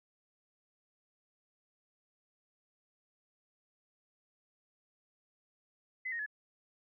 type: tone with pitch steps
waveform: sine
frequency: 2031 / 1862.4 / 1707.9 Hz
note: B6 / A#6 / G#6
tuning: +48 / -2 / +48 cents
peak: -35 dBFS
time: 6.05-6.263 s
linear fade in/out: 10 ms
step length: 71 ms
effects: none